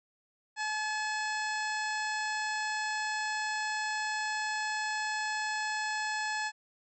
harmonic tone, 857 Hz, A5, 46 cents flat, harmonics 1 / 2 / 3 / 4 / 5 / 6 / 7 / 8 / 9, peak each -35 / -34 / -42 / -49 / -44 / -45 / -52 / -52 / -45 dBFS, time 0.56-6.52 s, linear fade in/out 50 ms, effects none

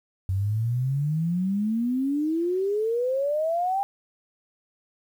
sine exponential sweep, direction up, 92.4 to 805 Hz, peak -22 dBFS, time 0.29-3.83 s, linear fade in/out 0 ms, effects 9-bit

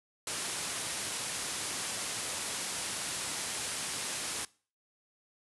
white low-pass noise, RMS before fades -37 dBFS, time 0.27-4.45 s, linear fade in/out 2 ms, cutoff 11000 Hz, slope 96 dB/octave, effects noise-tail reverb RT60 0.4 s tail -22 dB re dry + high-pass 80 Hz 12 dB/octave

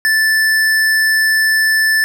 sine tone with hard clipping, 1757 Hz, A6, 3 cents flat, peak -12 dBFS, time 0.05-2.04 s, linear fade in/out 0 ms, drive 15 dB, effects none

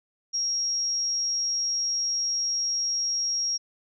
sine tone, 5600 Hz, F8, 4 cents sharp, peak -24 dBFS, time 0.33-3.58 s, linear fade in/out 20 ms, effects none

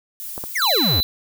violet noise, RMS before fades -32 dBFS, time 0.2-0.79 s, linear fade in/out 0 ms
clicks, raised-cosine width 1 ms, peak -17 dBFS, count 2, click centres 0.379 / 0.439 s
square exponential sweep, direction down, 2301 to 67.5 Hz, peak -20 dBFS, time 0.55-1.01 s, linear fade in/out 10 ms
square tone, 3997 Hz, B7, 20 cents sharp, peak -18 dBFS, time 0.62-1.03 s, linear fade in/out 0 ms
effects none

